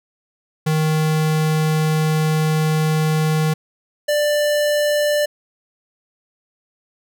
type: tone pair in turn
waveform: square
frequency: 156.1 / 590.9 Hz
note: D#3 / D5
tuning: +6 / +10 cents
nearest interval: octave + major seventh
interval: 2304 cents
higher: second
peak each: -16 dBFS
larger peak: neither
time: 0.66-3.54 / 4.08-5.26 s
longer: first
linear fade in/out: 10 ms
effects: none